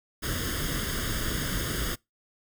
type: noise with comb filter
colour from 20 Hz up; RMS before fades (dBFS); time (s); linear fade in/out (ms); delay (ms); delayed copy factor
pink; -30; 0.22-1.96; 20; 0.6; +0.8
effects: noise-tail reverb RT60 0.2 s tail -25 dB re dry